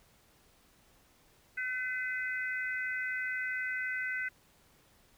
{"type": "harmonic tone", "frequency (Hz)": 507, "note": "B4", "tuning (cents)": 45, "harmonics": [3, 4, 5], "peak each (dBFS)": [-35, -36, -45], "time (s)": [1.57, 4.29], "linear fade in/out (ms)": 10, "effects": ["pink hiss -65 dBFS RMS until 5.17 s"]}